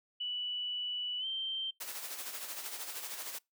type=tone with pitch glide; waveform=sine; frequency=2960 to 3134 Hz; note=F#7 to G7; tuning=0 to -1 cents; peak=-34 dBFS; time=0.2-1.71 s; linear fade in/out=10 ms; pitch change=+99 cents; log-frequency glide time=1.19-1.26 s
type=noise with tremolo; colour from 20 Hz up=white; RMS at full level=-40 dBFS; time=1.8-3.39 s; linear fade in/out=10 ms; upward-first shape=sine; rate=13 Hz; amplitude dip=50%
effects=noise-tail reverb RT60 0.2 s tail -25 dB re dry + high-pass 400 Hz 12 dB/octave